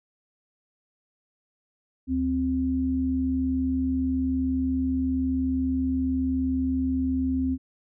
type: tone pair together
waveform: sine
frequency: 73.4 / 261.2 Hz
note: D2 / C4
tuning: 0 / -3 cents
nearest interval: octave + minor seventh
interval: 2197 cents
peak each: -30 / -23 dBFS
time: 2.07-7.58 s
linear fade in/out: 50 ms
effects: none